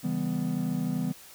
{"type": "chord", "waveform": "triangle", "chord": "C# half-diminished seventh", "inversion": "none", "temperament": "just", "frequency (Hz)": [138.59, 166.31, 199.57, 249.5], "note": ["C#3", "E3", "G3", "B3"], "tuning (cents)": [0, 16, 31, 18], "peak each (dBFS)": [-35, -29, -31, -29], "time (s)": [0.03, 1.13], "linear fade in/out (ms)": 20, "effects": ["white hiss -50 dBFS RMS until 1.34 s"]}